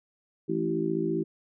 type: harmonic tone with a mistuned harmonic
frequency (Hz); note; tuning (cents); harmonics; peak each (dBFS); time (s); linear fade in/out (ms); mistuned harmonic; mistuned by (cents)
55; A1; 0; 3 / 4 / 5 / 6 / 7; -33 / -35 / -37 / -29 / -30; 0.48-1.24; 20; 4; -18
effects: none

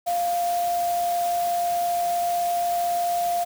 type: tone in noise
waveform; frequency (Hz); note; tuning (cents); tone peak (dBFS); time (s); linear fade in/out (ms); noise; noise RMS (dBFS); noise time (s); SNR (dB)
sine; 698; F5; -1; -21; 0.06-3.45; 20; white; -36; 0.06-3.45; +12
effects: none

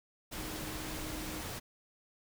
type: tone in noise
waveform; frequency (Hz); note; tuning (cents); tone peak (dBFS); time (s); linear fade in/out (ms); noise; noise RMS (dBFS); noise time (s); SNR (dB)
sine; 311.1; D#4; 0; -45; 0.37-1.42; 20; pink; -41; 0.31-1.6; -7
effects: none

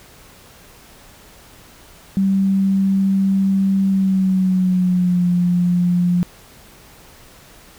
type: tone with pitch glide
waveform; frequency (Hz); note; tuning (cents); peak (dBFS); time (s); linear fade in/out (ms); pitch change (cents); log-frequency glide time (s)
sine; 193.9 to 176.78; G3 to F3; -19 to +21; -13; 2.17-6.23; 0; -160; 3.87-5.27
effects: pink hiss -45 dBFS RMS until 7.78 s

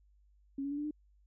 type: tone with pitch steps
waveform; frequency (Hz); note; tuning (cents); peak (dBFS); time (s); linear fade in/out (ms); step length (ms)
sine; 274.9 / 281.3 / 287.9 / 294.6 / 301.5; C#4 / C#4 / D4 / D4 / D4; -14 / +26 / -34 / +6 / +46; -34; 0.58-0.91; 5; 66
effects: added 50 Hz sine -63 dBFS peak until 1.26 s

